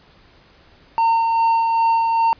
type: tone with tremolo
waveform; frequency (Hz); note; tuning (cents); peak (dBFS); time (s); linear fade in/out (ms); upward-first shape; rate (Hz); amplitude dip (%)
triangle; 913; A#5; -36; -11; 0.98-2.33; 0; sine; 2.5; 30
effects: pink hiss -51 dBFS RMS until 2.39 s + resampled to 11025 Hz